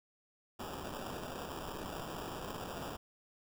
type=noise with sample-and-hold; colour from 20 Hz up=blue; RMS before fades=-43 dBFS; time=0.59-2.97 s; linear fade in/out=10 ms; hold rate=2100 Hz; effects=none